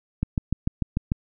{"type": "click train", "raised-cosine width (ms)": 5, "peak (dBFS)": -10, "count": 7, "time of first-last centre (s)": [0.23, 1.119], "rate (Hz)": 6.75, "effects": []}